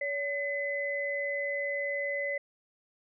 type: tone pair together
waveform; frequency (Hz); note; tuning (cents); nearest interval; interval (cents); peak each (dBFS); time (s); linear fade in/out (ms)
sine; 567.7 / 2025; C#5 / B6; +41 / +43; octave + minor seventh; 2202; -33 / -32; 0.01-2.38; 5
effects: none